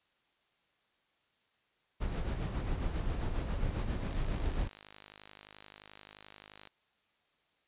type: noise with tremolo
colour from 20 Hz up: brown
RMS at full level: -32 dBFS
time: 2-4.69 s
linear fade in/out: 20 ms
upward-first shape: sine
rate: 7.4 Hz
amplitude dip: 45%
type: click train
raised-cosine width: 0.2 ms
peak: -32 dBFS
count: 133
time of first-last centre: 4.11-6.673 s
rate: 51.5 Hz
effects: white hiss -74 dBFS RMS until 7.67 s + resampled to 8000 Hz